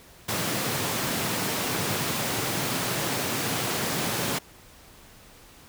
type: high-pass noise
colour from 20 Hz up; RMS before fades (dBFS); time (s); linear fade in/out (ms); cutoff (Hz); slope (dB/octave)
pink; -28; 0.28-4.39; 10; 100; 48
effects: pink hiss -51 dBFS RMS until 5.68 s